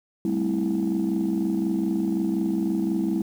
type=chord; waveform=sine; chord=A minor seventh; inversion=third; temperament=equal with one note detuned; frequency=196 / 220 / 261.6 / 327.2 Hz; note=G3 / A3 / C4 / E4; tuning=0 / 0 / 0 / -13 cents; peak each=-25 / -28 / -29 / -24 dBFS; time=0.25-3.22 s; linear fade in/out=2 ms; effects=tanh soft clip ceiling -16 dBFS + 8-bit